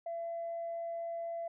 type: tone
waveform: sine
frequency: 674 Hz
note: E5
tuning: 38 cents sharp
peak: -35 dBFS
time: 0.06-1.48 s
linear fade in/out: 5 ms
effects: tanh soft clip ceiling -32 dBFS